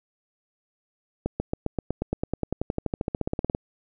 accelerating click train, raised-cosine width 2 ms, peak -12 dBFS, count 27, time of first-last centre 1.26-3.549 s, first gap 140 ms, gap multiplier 0.96, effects none

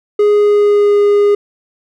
triangle tone with pitch glide, 415.3 to 409.6 Hz, G#4 to G#4, 0 to -24 cents, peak -5 dBFS, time 0.19-1.35 s, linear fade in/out 5 ms, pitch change -24 cents, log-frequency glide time 0.3-0.99 s, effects none

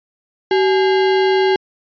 sine tone with sample-and-hold, 381.2 Hz, G4, 48 cents flat, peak -11 dBFS, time 0.51-1.56 s, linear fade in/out 2 ms, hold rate 1225 Hz, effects resampled to 11025 Hz

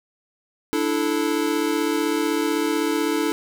square chord, D suspended second, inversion none, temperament equal with one note detuned, 293.7 / 329.6 / 437.2 Hz, D4 / E4 / A4, 0 / 0 / -11 cents, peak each -25 / -25 / -26 dBFS, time 0.73-3.32 s, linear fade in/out 0 ms, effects none

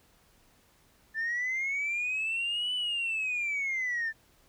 sine linear two-way sweep, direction up then down, 1760 to 3001 to 1760 Hz, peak -27 dBFS, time 1.14-4.13 s, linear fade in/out 50 ms, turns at 2.74 s, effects tanh soft clip ceiling -26 dBFS + pink hiss -64 dBFS RMS until 4.48 s

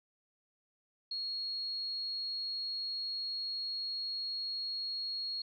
sine tone, 4303 Hz, C8, 48 cents sharp, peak -35 dBFS, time 1.11-5.42 s, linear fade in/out 5 ms, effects none

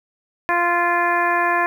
harmonic tone, 347.3 Hz, F4, 10 cents flat, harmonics 1 / 2 / 3 / 4 / 5 / 6 / 7, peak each -26 / -22 / -20 / -29 / -21 / -31 / -30 dBFS, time 0.49-1.66 s, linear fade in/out 0 ms, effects 8-bit

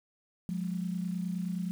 sine tone pair together, 178.12 / 207.7 Hz, F3 / G#3, +34 / 0 cents, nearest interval minor third, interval 266 cents, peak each -32 / -37 dBFS, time 0.49-1.71 s, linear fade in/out 0 ms, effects 9-bit

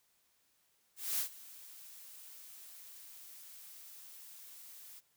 blue noise with ADSR envelope, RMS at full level -33 dBFS, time 0.96-5.01 s, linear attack 230 ms, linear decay 95 ms, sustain -20 dB, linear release 30 ms, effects white hiss -74 dBFS RMS until 5.16 s

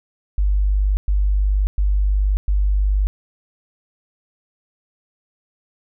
sine tone bursts, 49.62 Hz, G1, 22 cents sharp, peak -14 dBFS, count 4, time 0.38-3.07 s, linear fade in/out 0 ms, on 590 ms, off 110 ms, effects none

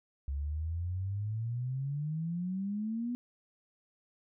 sine exponential sweep, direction up, 67.8 to 246.9 Hz, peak -32 dBFS, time 0.28-3.15 s, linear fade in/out 0 ms, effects none

